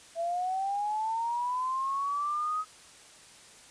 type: linear sweep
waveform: sine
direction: up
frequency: 661 to 1269 Hz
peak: -28 dBFS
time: 0.15-2.65 s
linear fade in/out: 50 ms
effects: white hiss -53 dBFS RMS until 3.7 s + resampled to 22050 Hz

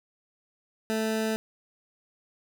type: tone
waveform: 20% pulse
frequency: 220 Hz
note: A3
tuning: in tune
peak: -21 dBFS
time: 0.9-1.36 s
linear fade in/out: 0 ms
effects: none

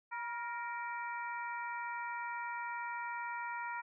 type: harmonic tone with a mistuned harmonic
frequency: 466.2 Hz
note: A#4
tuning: in tune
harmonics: 2 / 3 / 4 / 5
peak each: -40 / -44 / -46 / -48 dBFS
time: 0.11-3.82 s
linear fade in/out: 20 ms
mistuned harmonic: 2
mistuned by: +44 cents
effects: none

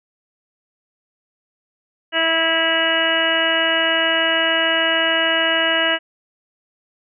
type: harmonic tone with a mistuned harmonic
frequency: 326.7 Hz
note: E4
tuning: 15 cents flat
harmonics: 1 / 2 / 3 / 4 / 5 / 6 / 7 / 8 / 9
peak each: -28 / -22 / -29 / -28 / -21 / -23 / -30 / -30 / -20 dBFS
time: 2.12-5.99 s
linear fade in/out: 50 ms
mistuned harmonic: 9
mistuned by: -17 cents
effects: none

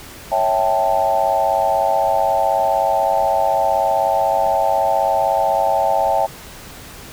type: chord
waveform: sine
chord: A dominant seventh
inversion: first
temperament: equal with one note detuned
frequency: 554.4 / 653.6 / 784 / 880 Hz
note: C#5 / E5 / G5 / A5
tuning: 0 / -15 / 0 / 0 cents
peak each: -22 / -19 / -18 / -20 dBFS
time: 0.31-6.27 s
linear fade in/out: 20 ms
effects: pink hiss -37 dBFS RMS until 7.12 s

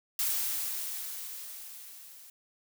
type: noise with level ramp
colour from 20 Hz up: blue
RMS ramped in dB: -29 to -52 dBFS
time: 0.19-2.3 s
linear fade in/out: 2 ms
effects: none

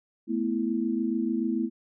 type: chord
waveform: sine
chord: A suspended second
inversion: none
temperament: equal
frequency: 220 / 246.9 / 329.6 Hz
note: A3 / B3 / E4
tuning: 0 / 0 / 0 cents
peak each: -29 dBFS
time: 0.27-1.7 s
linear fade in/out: 50 ms
effects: none

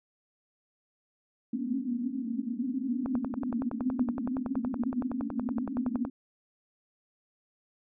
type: band-pass noise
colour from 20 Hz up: pink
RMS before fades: -32 dBFS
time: 1.53-6.1 s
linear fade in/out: 5 ms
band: 230 to 270 Hz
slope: 96 dB/octave
type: click train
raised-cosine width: 1 ms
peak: -22 dBFS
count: 33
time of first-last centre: 3.06-6.051 s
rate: 10.7 Hz
effects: none

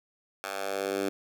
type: tone with high-pass filter sweep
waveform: 10% pulse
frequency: 98.1 Hz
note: G2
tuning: 2 cents sharp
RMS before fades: -32 dBFS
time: 0.44-1.09 s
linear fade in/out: 0 ms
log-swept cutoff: 930 to 300 Hz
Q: 1.7
effects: none

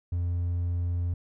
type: tone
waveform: triangle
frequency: 87.31 Hz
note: F2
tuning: in tune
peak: -23 dBFS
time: 0.12-1.14 s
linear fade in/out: 5 ms
effects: tanh soft clip ceiling -19 dBFS

